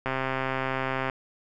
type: click train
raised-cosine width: 0.5 ms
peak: -13 dBFS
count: 138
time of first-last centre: 0.06-1.098 s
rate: 132 Hz
effects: none